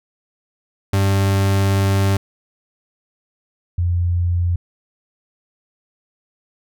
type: tone pair in turn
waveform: 40% pulse / sine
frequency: 98 / 87.36 Hz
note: G2 / F2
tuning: 0 / +1 cents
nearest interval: major second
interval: 199 cents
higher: first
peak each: -13 / -15 dBFS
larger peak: first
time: 0.93-2.17 / 3.78-4.56 s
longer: first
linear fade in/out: 5 ms
effects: none